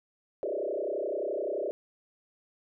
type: tone with frequency modulation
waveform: sine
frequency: 491 Hz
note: B4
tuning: 10 cents flat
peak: -29 dBFS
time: 0.43-1.71 s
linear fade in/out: 0 ms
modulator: 31.6 Hz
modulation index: 4.1
effects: none